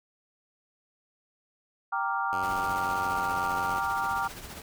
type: chord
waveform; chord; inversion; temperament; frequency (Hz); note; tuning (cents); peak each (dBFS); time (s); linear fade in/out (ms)
sine; G minor seventh; none; equal; 784 / 932.3 / 1174.7 / 1396.9; G5 / Bb5 / D6 / F6; 0 / 0 / 0 / 0; -32; 1.92-4.28; 10
type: tone with pitch glide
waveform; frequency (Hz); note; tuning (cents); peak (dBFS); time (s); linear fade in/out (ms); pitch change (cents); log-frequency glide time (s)
5% pulse; 93.2 to 90.6; F#2 to F#2; +13 to -36; -26; 2.33-3.79; 0; -49; 2.58-3.16
type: noise with tremolo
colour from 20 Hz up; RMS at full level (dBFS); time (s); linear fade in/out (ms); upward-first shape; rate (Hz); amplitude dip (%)
pink; -40; 2.43-4.62; 2; triangle; 15; 55
effects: none